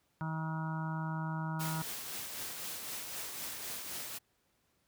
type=harmonic tone; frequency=159.4 Hz; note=D#3; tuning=42 cents sharp; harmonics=1 / 2 / 4 / 5 / 6 / 7 / 8 / 9; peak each=-35 / -48 / -51 / -50 / -43 / -54 / -48 / -47 dBFS; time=0.21-1.82 s; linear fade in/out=0 ms
type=noise with tremolo; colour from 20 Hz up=white; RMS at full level=-40 dBFS; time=1.59-4.19 s; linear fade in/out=20 ms; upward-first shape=triangle; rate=3.9 Hz; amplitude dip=40%
effects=pink hiss -75 dBFS RMS until 4.87 s + high-pass 60 Hz 12 dB/octave